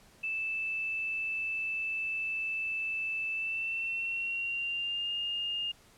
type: tone with pitch glide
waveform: sine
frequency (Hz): 2637 to 2826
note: E7 to F7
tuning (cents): 0 to +20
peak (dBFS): -31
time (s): 0.23-5.72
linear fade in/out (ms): 10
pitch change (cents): +120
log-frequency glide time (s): 3.32-5.13
effects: pink hiss -60 dBFS RMS until 5.97 s + low-pass 12000 Hz 12 dB/octave